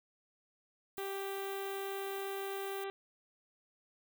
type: noise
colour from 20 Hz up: violet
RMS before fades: -49 dBFS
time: 0.97-2.84 s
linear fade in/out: 2 ms
type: harmonic tone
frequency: 392 Hz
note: G4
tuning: in tune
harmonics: 1 / 2 / 3 / 4 / 5 / 6 / 7 / 8 / 9 / 10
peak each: -39 / -45 / -49 / -51 / -53 / -55 / -56 / -57 / -58 / -59 dBFS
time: 0.98-2.9 s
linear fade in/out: 0 ms
effects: none